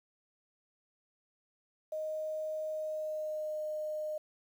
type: tone with pitch glide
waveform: sine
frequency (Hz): 622.3 to 613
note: D#5 to D#5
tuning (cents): 0 to -26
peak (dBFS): -34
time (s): 1.92-4.18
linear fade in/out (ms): 5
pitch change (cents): -26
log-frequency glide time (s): 2.7-3.61
effects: 10-bit